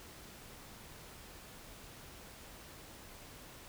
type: silence
effects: pink hiss -53 dBFS RMS until 3.68 s